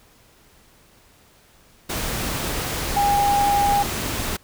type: tone in noise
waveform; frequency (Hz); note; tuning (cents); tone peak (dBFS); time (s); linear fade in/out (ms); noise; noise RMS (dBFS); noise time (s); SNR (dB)
sine; 811; G#5; -41; -16; 2.96-3.83; 10; pink; -26; 1.89-4.37; +7
effects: pink hiss -54 dBFS RMS until 4.43 s